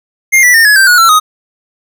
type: tone with pitch steps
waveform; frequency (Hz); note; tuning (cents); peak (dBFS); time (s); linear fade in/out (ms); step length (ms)
square; 2117 / 1963.9 / 1821.8 / 1690 / 1567.7 / 1454.3 / 1349.1 / 1251.5; C7 / B6 / A#6 / G#6 / G6 / F#6 / E6 / D#6; +20 / -10 / -40 / +30 / 0 / -30 / +40 / +10; -4; 0.32-1.2; 20; 110
effects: none